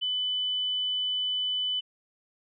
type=tone; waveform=sine; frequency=3000 Hz; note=F#7; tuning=23 cents sharp; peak=-26 dBFS; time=0.01-1.81 s; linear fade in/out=20 ms; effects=none